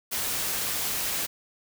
white noise, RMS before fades -29 dBFS, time 0.11-1.27 s, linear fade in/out 20 ms, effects none

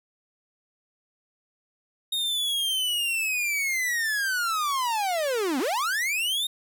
45% pulse linear two-way sweep, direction down then up, 3729 to 243.4 to 3729 Hz, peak -24 dBFS, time 2.12-6.47 s, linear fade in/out 5 ms, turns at 5.59 s, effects none

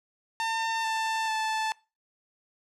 sawtooth tone with pitch steps, 902 / 889.6 / 877.3 Hz, A5 / A5 / A5, +43 / +19 / -5 cents, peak -23 dBFS, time 0.4-1.72 s, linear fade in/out 0 ms, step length 440 ms, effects noise-tail reverb RT60 0.3 s tail -23 dB re dry + low-pass 7000 Hz 12 dB/octave

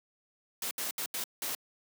white noise bursts at uneven times, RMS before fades -35 dBFS, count 5, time 0.62-0.71 / 0.78-0.91 / 0.98-1.06 / 1.14-1.24 / 1.42-1.55 s, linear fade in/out 2 ms, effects high-pass 200 Hz 12 dB/octave

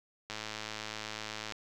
click train, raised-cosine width 0.2 ms, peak -21 dBFS, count 133, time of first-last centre 0.3-1.522 s, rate 108 Hz, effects none

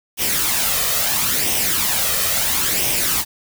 white noise with flanger, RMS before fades -19 dBFS, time 0.17-3.25 s, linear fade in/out 50 ms, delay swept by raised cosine 0.34 to 1.64 ms, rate 0.74 Hz, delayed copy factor +0.55, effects none

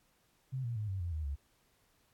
sine tone with pitch steps, 131 / 118.06 / 106.41 / 95.9 / 86.43 / 77.89 / 70.2 Hz, C3 / A#2 / G#2 / G2 / F2 / D#2 / C#2, +2 / +22 / +43 / -37 / -17 / +2 / +22 cents, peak -34 dBFS, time 0.52-1.36 s, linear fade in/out 20 ms, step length 120 ms, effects pink hiss -72 dBFS RMS until 2.13 s + AAC 64 kbps

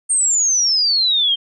sine exponential sweep, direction down, 8810 to 3136 Hz, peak -13 dBFS, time 0.09-1.36 s, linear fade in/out 20 ms, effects none

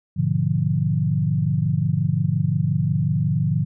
sine chord, G# diminished seventh, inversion none, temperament equal with one note detuned, 103.83 / 123.47 / 148.8 / 174.61 Hz, G#2 / B2 / D3 / F3, 0 / 0 / +23 / 0 cents, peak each -25 / -25 / -21 / -24 dBFS, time 0.16-3.65 s, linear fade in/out 20 ms, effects none

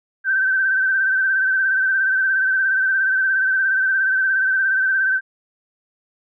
sine tone with vibrato, 1549 Hz, G6, 21 cents flat, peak -15 dBFS, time 0.24-5.21 s, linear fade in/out 50 ms, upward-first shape sine, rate 17 Hz, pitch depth 42 cents each way, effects none

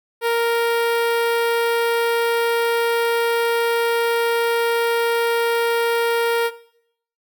sawtooth tone with notch filter, 466.2 Hz, A#4, in tune, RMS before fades -19 dBFS, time 0.21-6.51 s, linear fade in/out 50 ms, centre 6700 Hz, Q 0.96, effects noise-tail reverb RT60 0.7 s tail -17 dB re dry

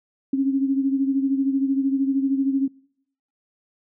sine beating tone pair, 270 / 283 Hz, C#4 / C#4, -45 / +36 cents, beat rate 13 Hz, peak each -19 / -26 dBFS, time 0.33-2.68 s, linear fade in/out 5 ms, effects noise-tail reverb RT60 0.7 s tail -25 dB re dry

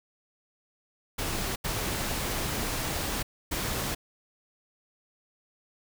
pink noise bursts at uneven times, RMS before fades -31 dBFS, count 3, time 1.18-1.56 / 1.64-3.23 / 3.51-3.95 s, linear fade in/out 10 ms, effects none

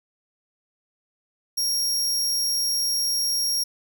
sawtooth tone, 5588 Hz, F8, in tune, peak -19 dBFS, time 1.57-3.64 s, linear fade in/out 10 ms, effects none

